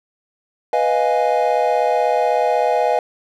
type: chord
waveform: triangle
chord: F half-diminished seventh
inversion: second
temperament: equal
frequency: 493.9 / 622.3 / 698.5 / 830.6 Hz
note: Cb5 / Eb5 / F5 / Ab5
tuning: 0 / 0 / 0 / 0 cents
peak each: -18 dBFS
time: 0.73-2.99 s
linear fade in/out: 2 ms
effects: none